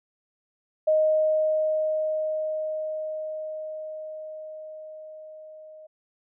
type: tone with level ramp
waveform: sine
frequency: 622.3 Hz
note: D#5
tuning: in tune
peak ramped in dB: -17 to -43 dBFS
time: 0.87-5.87 s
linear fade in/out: 10 ms
effects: none